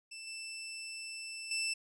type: tone with level steps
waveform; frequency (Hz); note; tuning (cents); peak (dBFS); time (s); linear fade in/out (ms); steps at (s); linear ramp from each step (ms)
20% pulse; 2657; E7; +13; -40 / -37 / -28; 0.11-1.74; 10; 0.27 / 1.51; 2
effects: low-pass 12000 Hz 12 dB/octave